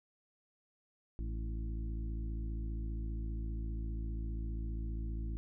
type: harmonic tone with a mistuned harmonic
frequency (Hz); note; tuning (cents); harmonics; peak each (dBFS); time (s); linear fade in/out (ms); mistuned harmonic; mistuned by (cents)
55; A1; 0; 1 / 2 / 3 / 4 / 5 / 6; -36 / -46 / -51 / -51 / -54 / -52; 1.19-5.37; 0; 5; +33
effects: none